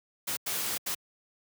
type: noise bursts at uneven times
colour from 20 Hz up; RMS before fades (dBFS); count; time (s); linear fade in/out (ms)
white; -32; 3; 0.27-0.37 / 0.46-0.78 / 0.86-0.95; 10
effects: high-pass 100 Hz 12 dB/octave